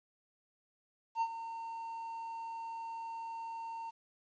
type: tone with ADSR envelope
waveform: triangle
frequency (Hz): 912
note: A#5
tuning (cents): -38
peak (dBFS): -26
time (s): 1.15-3.91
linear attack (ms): 63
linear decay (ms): 60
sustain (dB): -12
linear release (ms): 19
effects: resampled to 16000 Hz + 11-bit